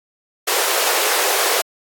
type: high-pass noise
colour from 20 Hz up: pink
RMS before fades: -18 dBFS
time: 0.47-1.62 s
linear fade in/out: 10 ms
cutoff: 390 Hz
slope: 48 dB/octave
effects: AAC 64 kbps